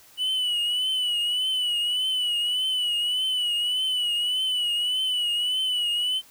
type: tone with vibrato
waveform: triangle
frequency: 2960 Hz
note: F#7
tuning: in tune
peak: -21 dBFS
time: 0.17-6.22 s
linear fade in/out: 50 ms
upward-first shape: triangle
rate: 1.7 Hz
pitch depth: 72 cents each way
effects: white hiss -53 dBFS RMS until 6.3 s